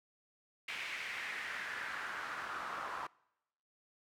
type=noise with band-pass filter sweep; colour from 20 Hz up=pink; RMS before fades=-42 dBFS; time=0.68-3.07 s; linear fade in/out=5 ms; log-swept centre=2400 to 1100 Hz; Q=3.2; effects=noise-tail reverb RT60 0.9 s tail -25 dB re dry